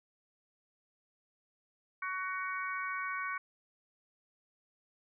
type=harmonic tone; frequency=373.8 Hz; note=F#4; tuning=18 cents sharp; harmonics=3 / 4 / 5 / 6; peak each=-38 / -39 / -45 / -41 dBFS; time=2.02-3.38 s; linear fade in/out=5 ms; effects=none